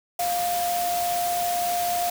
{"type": "tone in noise", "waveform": "sine", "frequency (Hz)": 703, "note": "F5", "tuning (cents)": 11, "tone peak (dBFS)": -23, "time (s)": [0.19, 2.1], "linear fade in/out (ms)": 5, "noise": "white", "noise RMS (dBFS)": -31, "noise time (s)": [0.19, 2.1], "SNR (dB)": 5, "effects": []}